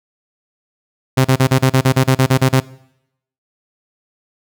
sawtooth tone bursts, 131.3 Hz, C3, 6 cents sharp, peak -5 dBFS, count 13, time 1.17-2.603 s, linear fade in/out 10 ms, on 77 ms, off 36 ms, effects noise-tail reverb RT60 0.8 s tail -21 dB re dry

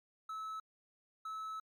triangle tone bursts at uneven times, 1300 Hz, E6, 24 cents flat, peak -38 dBFS, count 2, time 0.29-0.6 / 1.25-1.6 s, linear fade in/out 5 ms, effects MP3 96 kbps

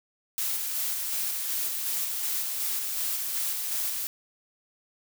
blue noise with tremolo, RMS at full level -29 dBFS, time 0.38-4.07 s, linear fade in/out 0 ms, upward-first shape square, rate 2.7 Hz, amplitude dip 25%, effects none

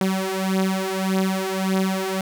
sawtooth beating tone pair, 189.2 / 190.9 Hz, F#3 / G3, +39 / -46 cents, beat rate 1.7 Hz, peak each -20 / -19 dBFS, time 0.01-2.21 s, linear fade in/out 2 ms, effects none

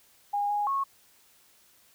sine tone with pitch steps, 816 / 826 / 1097 Hz, G#5 / G#5 / C#6, -31 / -10 / -18 cents, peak -25 dBFS, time 0.33-0.84 s, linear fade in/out 10 ms, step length 170 ms, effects white hiss -61 dBFS RMS until 1.94 s

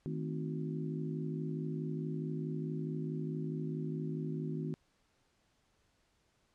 harmonic tone with a mistuned harmonic, 52.3 Hz, G#1, 13 cents sharp, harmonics 3 / 4 / 5 / 6 / 7, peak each -37 / -45 / -42 / -48 / -44 dBFS, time 0.06-4.74 s, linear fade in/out 0 ms, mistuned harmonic 4, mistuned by +100 cents, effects pink hiss -74 dBFS RMS until 6.54 s + low-pass 8000 Hz 12 dB/octave

